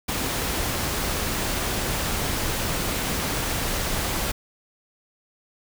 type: noise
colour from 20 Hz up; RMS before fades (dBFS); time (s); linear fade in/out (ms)
pink; -26; 0.08-4.32; 10
effects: none